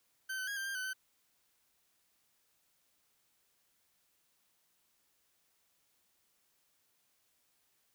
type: tone with pitch steps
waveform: 40% pulse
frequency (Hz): 1543 / 1520 / 1639 / 1576 / 1591 / 1511 / 1529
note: G6 / F#6 / G#6 / G6 / G6 / F#6 / G6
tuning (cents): -28 / +46 / -23 / +9 / +25 / +36 / -44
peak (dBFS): -36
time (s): 0.29-0.934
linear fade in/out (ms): 10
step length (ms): 92
effects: white hiss -75 dBFS RMS until 7.94 s